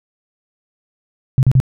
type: tone bursts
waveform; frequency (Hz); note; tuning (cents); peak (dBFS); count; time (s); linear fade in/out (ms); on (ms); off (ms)
sine; 130.81; C3; 0; -7; 3; 1.38-1.601; 0; 49; 37
effects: none